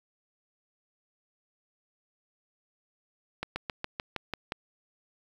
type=slowing click train; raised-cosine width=0.3 ms; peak=-16 dBFS; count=8; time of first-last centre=3.43-4.521 s; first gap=130 ms; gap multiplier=1.06; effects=8-bit